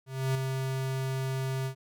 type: tone with ADSR envelope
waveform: square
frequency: 132.5 Hz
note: C3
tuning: 22 cents sharp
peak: -25 dBFS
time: 0.06-1.75 s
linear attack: 290 ms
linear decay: 5 ms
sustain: -5 dB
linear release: 89 ms
effects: none